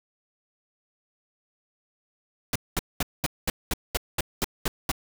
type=noise bursts; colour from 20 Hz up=pink; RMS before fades=-25 dBFS; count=11; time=2.53-4.916 s; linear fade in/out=2 ms; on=26 ms; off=210 ms; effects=none